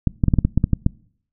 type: clicks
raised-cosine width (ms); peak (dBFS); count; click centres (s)
5; -3; 10; 0.073 / 0.238 / 0.283 / 0.338 / 0.387 / 0.45 / 0.576 / 0.641 / 0.733 / 0.864
effects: noise-tail reverb RT60 0.6 s tail -24 dB re dry